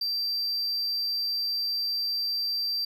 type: tone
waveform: triangle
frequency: 4695 Hz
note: D8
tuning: 1 cent flat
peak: -25 dBFS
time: 0.01-2.85 s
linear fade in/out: 5 ms
effects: none